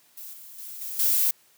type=noise with level steps; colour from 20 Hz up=violet; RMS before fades=-40 / -45 / -39 / -34 / -22 dBFS; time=0.17-1.31 s; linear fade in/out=5 ms; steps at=0.33 / 0.58 / 0.81 / 0.99 s; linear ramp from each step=5 ms; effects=white hiss -60 dBFS RMS until 1.57 s + high-pass 100 Hz 12 dB/octave